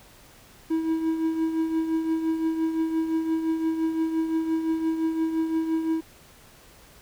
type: tone with tremolo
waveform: triangle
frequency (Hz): 322.8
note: E4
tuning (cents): -36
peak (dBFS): -18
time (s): 0.7-6.01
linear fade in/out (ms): 10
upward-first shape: triangle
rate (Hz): 5.8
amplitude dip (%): 60
effects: pink hiss -52 dBFS RMS until 7.01 s